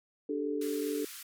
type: chord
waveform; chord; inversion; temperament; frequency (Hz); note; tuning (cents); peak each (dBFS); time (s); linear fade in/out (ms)
sine; D suspended fourth; none; equal with one note detuned; 293.7 / 392 / 437; D4 / G4 / A4; 0 / 0 / -12; -34 / -38 / -34; 0.29-1.05; 5
type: band-pass noise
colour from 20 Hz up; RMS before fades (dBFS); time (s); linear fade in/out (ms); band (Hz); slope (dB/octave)
white; -46; 0.61-1.23; 5; 1200 to 16000; 48
effects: none